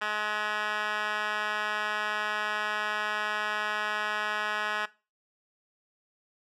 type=tone with band-pass filter; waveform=10% pulse; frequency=211.4 Hz; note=G#3; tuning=31 cents sharp; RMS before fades=-31 dBFS; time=0.01-4.86 s; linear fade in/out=10 ms; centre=1900 Hz; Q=3.3; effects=noise-tail reverb RT60 0.3 s tail -19 dB re dry